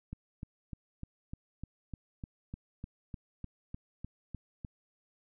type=click train; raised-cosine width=5 ms; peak=-28 dBFS; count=16; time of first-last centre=0.13-4.648 s; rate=3.32 Hz; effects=none